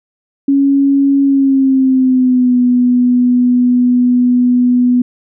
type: tone with pitch glide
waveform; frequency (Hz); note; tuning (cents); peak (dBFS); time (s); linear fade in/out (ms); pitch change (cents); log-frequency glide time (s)
sine; 277.2 to 247; C#4 to B3; 0 to 0; -7; 0.48-5.02; 5; -200; 1.23-2.58
effects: none